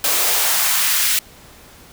white noise with high-pass filter sweep, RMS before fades -17 dBFS, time 0.04-1.19 s, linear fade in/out 2 ms, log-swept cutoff 360 to 2000 Hz, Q 1.1, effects pink hiss -44 dBFS RMS until 1.92 s

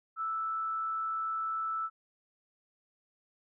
sine tone with frequency modulation, 1318.5 Hz, E6, in tune, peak -31 dBFS, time 0.16-1.9 s, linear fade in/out 50 ms, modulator 130 Hz, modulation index 0.24, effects none

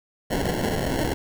white noise with sample-and-hold, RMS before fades -25 dBFS, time 0.3-1.14 s, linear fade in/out 10 ms, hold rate 1225 Hz, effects none

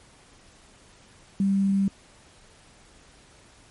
sine tone with quantisation, 196 Hz, G3, in tune, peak -19 dBFS, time 1.4-1.88 s, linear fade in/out 2 ms, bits 8, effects pink hiss -54 dBFS RMS until 3.7 s + MP3 48 kbps

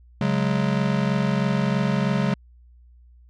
square chord, C# suspended fourth, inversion none, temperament just, 138.59 / 184.79 / 207.9 Hz, C#3 / F#3 / G#3, 0 / -2 / +2 cents, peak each -25 dBFS, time 0.21-2.34 s, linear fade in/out 2 ms, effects added 60 Hz sine -48 dBFS peak until 3.29 s + low-pass 4000 Hz 12 dB/octave

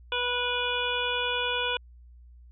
harmonic tone, 490 Hz, B4, 14 cents flat, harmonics 1 / 2 / 3 / 5 / 6 / 7, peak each -33 / -33 / -33 / -33 / -33 / -33 dBFS, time 0.12-1.77 s, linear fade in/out 2 ms, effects added 60 Hz sine -48 dBFS peak until 2.51 s

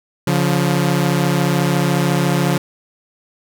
sawtooth tone pair together, 142 / 176.09 Hz, C#3 / F3, +42 / +15 cents, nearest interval major third, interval 373 cents, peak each -13 dBFS, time 0.27-2.58 s, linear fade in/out 5 ms, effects none

